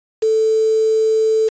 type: tone with quantisation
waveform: sine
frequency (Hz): 440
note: A4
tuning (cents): 0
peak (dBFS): -12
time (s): 0.22-1.49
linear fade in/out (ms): 10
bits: 5
effects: resampled to 16000 Hz